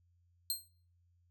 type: tone with exponential decay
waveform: 15% pulse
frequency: 4186 Hz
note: C8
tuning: in tune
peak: -23 dBFS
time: 0.5-0.68 s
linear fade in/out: 1 ms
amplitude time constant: 37 ms
effects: noise-tail reverb RT60 0.5 s tail -23 dB re dry + added 87 Hz sine -68 dBFS peak until 1.3 s